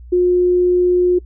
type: tone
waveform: sine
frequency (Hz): 358.4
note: F4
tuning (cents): +45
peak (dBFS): -10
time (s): 0.12-1.19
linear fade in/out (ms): 10
effects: noise-tail reverb RT60 0.1 s tail -22 dB re dry + added 60 Hz sine -34 dBFS peak until 1.25 s